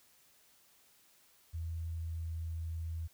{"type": "tone with pitch glide", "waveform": "sine", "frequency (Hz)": [82.41, 81.89], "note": ["E2", "E2"], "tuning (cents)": [0, -11], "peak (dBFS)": -36, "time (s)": [1.53, 3.08], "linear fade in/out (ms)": 20, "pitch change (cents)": -11, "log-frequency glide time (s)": [1.94, 2.18], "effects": ["white hiss -66 dBFS RMS until 3.13 s"]}